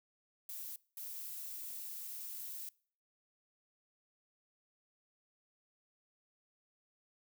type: noise bursts at uneven times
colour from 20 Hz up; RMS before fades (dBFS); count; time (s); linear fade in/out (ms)
violet; -45; 2; 0.49-0.76 / 0.97-2.69; 2
effects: noise-tail reverb RT60 0.5 s tail -24 dB re dry